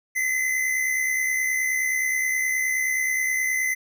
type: tone pair together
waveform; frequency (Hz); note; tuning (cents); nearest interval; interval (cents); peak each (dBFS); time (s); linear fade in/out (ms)
square; 1975.5 / 2045; B6 / C7; 0 / -40; minor second; 60; -31 / -23; 0.15-3.75; 20
effects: none